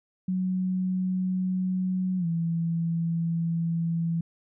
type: tone with pitch glide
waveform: sine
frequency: 185 to 166.73 Hz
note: F#3 to E3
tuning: 0 to +20 cents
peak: -24 dBFS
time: 0.28-4.21 s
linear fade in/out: 5 ms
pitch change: -180 cents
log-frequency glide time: 2.18-2.26 s
effects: none